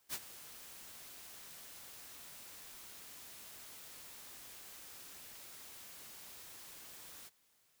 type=noise with ADSR envelope; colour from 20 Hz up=white; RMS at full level=-38 dBFS; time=0.09-7.3 s; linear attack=46 ms; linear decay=50 ms; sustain=-15 dB; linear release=31 ms; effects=white hiss -73 dBFS RMS until 7.8 s